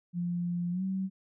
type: tone with pitch glide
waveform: sine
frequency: 174.6 to 190.4 Hz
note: F3 to F#3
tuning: 0 to +50 cents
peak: -29 dBFS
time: 0.13-1.1 s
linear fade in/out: 50 ms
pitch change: +150 cents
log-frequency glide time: 0.71-0.83 s
effects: none

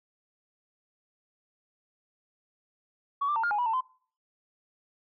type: tone with pitch steps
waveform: sine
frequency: 1125 / 1181 / 903 / 1411 / 831 / 974 / 895 / 1027 Hz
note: C#6 / D6 / A5 / F6 / G#5 / B5 / A5 / C6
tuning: +25 / +9 / +45 / +17 / +1 / -24 / +29 / -33 cents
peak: -24 dBFS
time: 3.21-3.81 s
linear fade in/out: 10 ms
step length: 75 ms
effects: noise-tail reverb RT60 0.5 s tail -24 dB re dry + tanh soft clip ceiling -20 dBFS

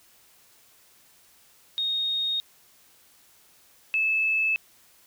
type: tone pair in turn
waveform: sine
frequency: 3719 / 2613 Hz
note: A#7 / E7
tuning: -5 / -16 cents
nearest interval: tritone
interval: 611 cents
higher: first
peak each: -24 / -21 dBFS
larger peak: second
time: 1.78-2.4 / 3.94-4.56 s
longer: neither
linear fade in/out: 0 ms
effects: white hiss -58 dBFS RMS until 5.06 s

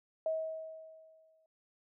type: tone with exponential decay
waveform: sine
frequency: 639 Hz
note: D#5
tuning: 46 cents sharp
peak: -29 dBFS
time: 0.26-1.46 s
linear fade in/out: 2 ms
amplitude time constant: 260 ms
effects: none

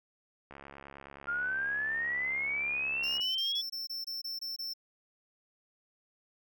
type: click train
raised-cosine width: 0.5 ms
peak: -32 dBFS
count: 188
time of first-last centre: 0.51-3.197 s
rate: 69.6 Hz
type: exponential sweep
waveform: sine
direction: up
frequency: 1391 to 3440 Hz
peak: -30 dBFS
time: 1.27-3.62 s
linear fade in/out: 20 ms
type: tone bursts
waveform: square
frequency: 5370 Hz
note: E8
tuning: 31 cents sharp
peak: -36 dBFS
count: 10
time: 3.03-4.737 s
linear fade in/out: 10 ms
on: 150 ms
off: 23 ms
effects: none

